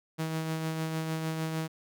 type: tone with tremolo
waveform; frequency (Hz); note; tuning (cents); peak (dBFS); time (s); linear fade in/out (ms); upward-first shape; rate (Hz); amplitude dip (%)
sawtooth; 160; D#3; +49; -25; 0.18-1.68; 20; triangle; 6.6; 40
effects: none